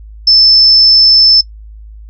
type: tone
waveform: sine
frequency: 5274 Hz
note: E8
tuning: in tune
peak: -3 dBFS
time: 0.27-1.41 s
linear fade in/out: 5 ms
effects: noise-tail reverb RT60 0.1 s tail -20 dB re dry + added 53 Hz sine -29 dBFS peak until 2.09 s